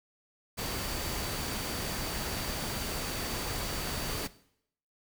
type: tone in noise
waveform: sine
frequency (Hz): 4600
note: D8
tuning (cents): -37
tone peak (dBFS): -44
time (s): 0.57-4.28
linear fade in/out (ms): 20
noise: pink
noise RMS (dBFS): -35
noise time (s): 0.57-4.28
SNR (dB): -12
effects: noise-tail reverb RT60 0.7 s tail -18 dB re dry